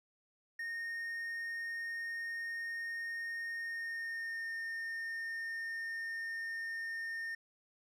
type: tone with pitch glide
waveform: triangle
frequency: 1845 to 1824.9 Hz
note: A#6 to A#6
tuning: -18 to -37 cents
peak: -36 dBFS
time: 0.59-7.35 s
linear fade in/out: 5 ms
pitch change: -19 cents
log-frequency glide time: 3.55-4.52 s
effects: none